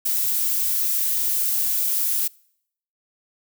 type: noise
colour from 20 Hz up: violet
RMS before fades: -22 dBFS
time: 0.05-2.28 s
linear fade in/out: 10 ms
effects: noise-tail reverb RT60 0.7 s tail -25 dB re dry